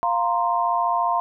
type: chord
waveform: sine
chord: F suspended fourth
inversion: none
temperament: equal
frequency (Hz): 698.5 / 932.3 / 1046.5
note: F5 / Bb5 / C6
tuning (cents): 0 / 0 / 0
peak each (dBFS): -23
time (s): 0.03-1.2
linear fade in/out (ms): 0
effects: none